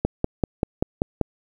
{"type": "click train", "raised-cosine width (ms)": 2, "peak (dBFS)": -6, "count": 7, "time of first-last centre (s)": [0.05, 1.213], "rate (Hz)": 5.16, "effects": ["8-bit"]}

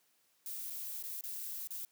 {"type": "noise with dropouts", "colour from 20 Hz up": "violet", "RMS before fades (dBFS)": -42, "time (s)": [0.46, 1.85], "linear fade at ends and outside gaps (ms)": 1, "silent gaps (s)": [[0.7, 0.704], [1.026, 1.037], [1.21, 1.237], [1.673, 1.706]], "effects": ["white hiss -73 dBFS RMS until 1.91 s", "high-pass 150 Hz 12 dB/octave"]}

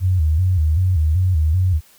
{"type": "tone with vibrato", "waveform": "sine", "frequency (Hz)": 84.7, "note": "E2", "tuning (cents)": 48, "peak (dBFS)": -13, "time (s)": [0, 1.81], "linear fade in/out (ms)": 50, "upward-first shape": "square", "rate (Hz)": 2.6, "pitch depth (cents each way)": 150, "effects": ["white hiss -51 dBFS RMS until 1.98 s"]}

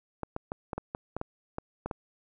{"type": "clicks", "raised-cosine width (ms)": 1, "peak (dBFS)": -19, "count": 11, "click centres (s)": [0.233, 0.364, 0.519, 0.732, 0.78, 0.949, 1.166, 1.214, 1.584, 1.86, 1.912], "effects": []}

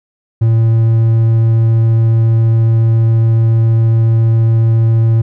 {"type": "tone", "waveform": "triangle", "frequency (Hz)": 113.4, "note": "A#2", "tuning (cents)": -47, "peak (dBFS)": -5, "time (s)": [0.41, 5.22], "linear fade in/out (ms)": 10, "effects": []}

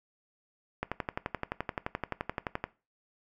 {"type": "click train", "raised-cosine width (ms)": 0.5, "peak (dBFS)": -16, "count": 22, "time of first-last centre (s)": [0.83, 2.64], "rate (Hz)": 11.6, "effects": ["noise-tail reverb RT60 0.3 s tail -19 dB re dry"]}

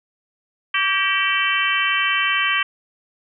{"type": "harmonic tone with a mistuned harmonic", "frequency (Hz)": 384.5, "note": "G4", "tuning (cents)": -33, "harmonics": [3, 4, 5, 6, 7, 8], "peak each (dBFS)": [-24, -24, -24, -24, -24, -24], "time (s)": [0.74, 2.63], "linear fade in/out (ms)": 5, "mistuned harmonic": 4, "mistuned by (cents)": 56, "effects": []}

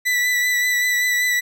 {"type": "tone with vibrato", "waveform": "40% pulse", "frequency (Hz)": 1975.5, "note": "B6", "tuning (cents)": 0, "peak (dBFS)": -16, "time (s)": [0.05, 1.41], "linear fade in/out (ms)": 20, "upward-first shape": "sine", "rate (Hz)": 5.2, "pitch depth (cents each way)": 20, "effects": []}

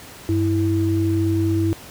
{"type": "tone pair together", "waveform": "sine", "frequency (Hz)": [97.7, 328.2], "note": ["G2", "E4"], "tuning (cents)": [-5, -8], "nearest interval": "octave + major sixth", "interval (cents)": 2097, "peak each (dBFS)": -19, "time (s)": [0.29, 1.73], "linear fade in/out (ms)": 0, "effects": ["pink hiss -40 dBFS RMS until 1.9 s", "high-pass 60 Hz 12 dB/octave"]}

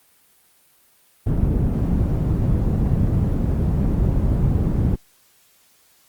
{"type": "low-pass noise", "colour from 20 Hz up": "white", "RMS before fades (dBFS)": -19, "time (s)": [1.26, 4.96], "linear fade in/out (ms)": 10, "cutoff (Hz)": 140, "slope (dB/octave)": 12, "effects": ["white hiss -57 dBFS RMS until 6.08 s", "Opus 32 kbps"]}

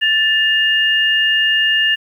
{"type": "tone pair together", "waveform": "sine", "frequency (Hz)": [1760, 2830], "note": ["A6", "F7"], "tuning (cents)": [0, 22], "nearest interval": "minor sixth", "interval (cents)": 822, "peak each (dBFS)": [-15, -14], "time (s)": [0.01, 1.96], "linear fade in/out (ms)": 20, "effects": ["8-bit"]}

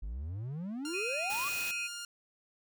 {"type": "exponential sweep", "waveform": "triangle", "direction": "up", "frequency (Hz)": [46.91, 1206], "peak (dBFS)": -34, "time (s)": [0.02, 1.49], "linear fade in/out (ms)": 10}
{"type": "tone with pitch glide", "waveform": "10% pulse", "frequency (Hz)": [1396.9, 1406.6], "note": ["F6", "F6"], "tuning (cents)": [0, 12], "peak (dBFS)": -31, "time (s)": [0.85, 2.05], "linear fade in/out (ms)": 2, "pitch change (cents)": 12, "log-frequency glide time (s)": [1.33, 1.64]}
{"type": "tone with vibrato", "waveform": "sine", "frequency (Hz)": 2498, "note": "D#7", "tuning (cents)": 6, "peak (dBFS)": -34, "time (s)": [0.93, 1.88], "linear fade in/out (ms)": 20, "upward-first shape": "triangle", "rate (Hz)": 1.6, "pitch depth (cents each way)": 10}
{"type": "noise", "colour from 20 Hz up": "white", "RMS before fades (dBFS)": -41, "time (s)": [1.3, 1.71], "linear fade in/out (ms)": 0}
{"effects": []}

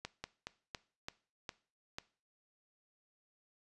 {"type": "slowing click train", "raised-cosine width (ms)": 0.2, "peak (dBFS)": -23, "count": 7, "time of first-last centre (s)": [0.05, 1.985], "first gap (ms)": 190, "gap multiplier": 1.21, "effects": ["noise-tail reverb RT60 0.4 s tail -19 dB re dry", "resampled to 24000 Hz"]}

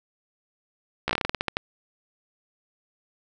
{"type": "slowing click train", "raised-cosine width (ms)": 0.3, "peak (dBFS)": -8, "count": 13, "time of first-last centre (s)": [1.08, 1.569], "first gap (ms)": 14, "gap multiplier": 1.18, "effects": []}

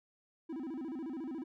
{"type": "tone with vibrato", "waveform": "triangle", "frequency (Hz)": 289.9, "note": "D4", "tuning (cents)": -22, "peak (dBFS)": -36, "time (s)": [0.49, 1.44], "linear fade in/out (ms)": 10, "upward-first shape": "square", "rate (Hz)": 14, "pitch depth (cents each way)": 210, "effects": []}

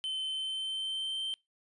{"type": "tone with pitch glide", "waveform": "triangle", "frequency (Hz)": [3071, 3121], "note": ["G7", "G7"], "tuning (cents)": [-36, -8], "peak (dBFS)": -31, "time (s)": [0.04, 1.34], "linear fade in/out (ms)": 0, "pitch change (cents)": 28, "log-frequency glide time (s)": [0.23, 1.22], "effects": ["noise-tail reverb RT60 0.2 s tail -25 dB re dry", "resampled to 24000 Hz"]}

